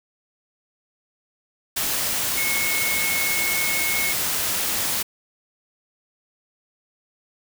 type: tone in noise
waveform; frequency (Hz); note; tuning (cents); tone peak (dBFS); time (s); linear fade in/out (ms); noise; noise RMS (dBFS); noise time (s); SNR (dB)
sine; 2185; C#7; -26; -24; 2.37-4.13; 10; white; -24; 1.76-5.03; -3
effects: none